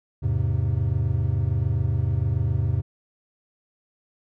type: chord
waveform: triangle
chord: E augmented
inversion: none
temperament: equal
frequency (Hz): 82.41 / 103.83 / 130.81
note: E2 / G#2 / B#2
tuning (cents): 0 / 0 / 0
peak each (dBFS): -24 / -22 / -23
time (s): 0.22-2.82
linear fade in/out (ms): 20
effects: none